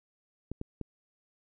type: clicks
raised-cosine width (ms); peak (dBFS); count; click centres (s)
3; -23; 3; 0.516 / 0.614 / 0.813
effects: none